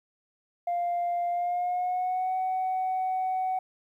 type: tone with pitch glide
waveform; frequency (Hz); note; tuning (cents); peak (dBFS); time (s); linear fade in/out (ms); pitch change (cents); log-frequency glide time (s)
sine; 698.5 to 748.6; F5 to F#5; 0 to +20; -24; 0.67-3.59; 5; +120; 1.3-2.35
effects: tanh soft clip ceiling -23 dBFS + 11-bit